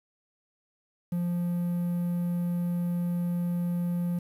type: tone with quantisation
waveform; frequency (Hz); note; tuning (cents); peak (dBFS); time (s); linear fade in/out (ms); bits
triangle; 174.61; F3; 0; -24; 1.12-4.19; 5; 9
effects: none